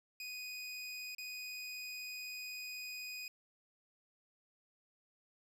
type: tone with dropouts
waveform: 25% pulse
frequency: 2489 Hz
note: D#7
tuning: in tune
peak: -39 dBFS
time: 0.2-3.28 s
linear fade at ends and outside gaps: 2 ms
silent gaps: 1.149-1.182 s
effects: none